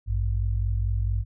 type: tone pair together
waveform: sine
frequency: 54.63 / 99.1 Hz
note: A1 / G2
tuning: -12 / +19 cents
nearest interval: minor seventh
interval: 1031 cents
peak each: -24 / -26 dBFS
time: 0.06-1.25 s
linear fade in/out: 50 ms
effects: none